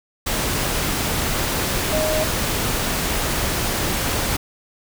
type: tone in noise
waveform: sine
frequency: 622.3 Hz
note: D#5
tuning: in tune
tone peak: -20 dBFS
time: 1.92-2.24 s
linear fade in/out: 10 ms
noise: pink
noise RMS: -22 dBFS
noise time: 0.26-4.37 s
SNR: -1 dB
effects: none